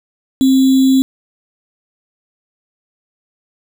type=tone with sample-and-hold; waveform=sine; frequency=264.7 Hz; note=C4; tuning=20 cents sharp; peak=-7 dBFS; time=0.41-1.02 s; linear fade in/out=0 ms; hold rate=3675 Hz; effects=none